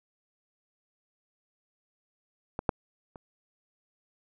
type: clicks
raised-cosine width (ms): 1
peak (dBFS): -18 / -9 / -30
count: 3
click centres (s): 2.591 / 2.692 / 3.158
effects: none